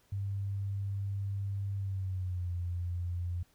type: tone with pitch glide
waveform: sine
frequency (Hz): 99.1 to 87.78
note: G2 to F2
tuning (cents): +19 to +9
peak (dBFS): -32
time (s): 0.12-3.43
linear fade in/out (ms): 5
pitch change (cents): -210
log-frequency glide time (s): 1.76-2.52
effects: pink hiss -68 dBFS RMS until 3.54 s